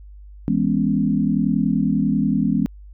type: chord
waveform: sine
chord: C# minor seventh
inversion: first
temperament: equal with one note detuned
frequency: 164.81 / 205.4 / 246.9 / 277.2 Hz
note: E3 / G#3 / B3 / C#4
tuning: 0 / -19 / 0 / 0 cents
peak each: -23 / -20 / -22 / -23 dBFS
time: 0.48-2.66 s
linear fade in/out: 0 ms
effects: added 50 Hz sine -38 dBFS peak until 2.93 s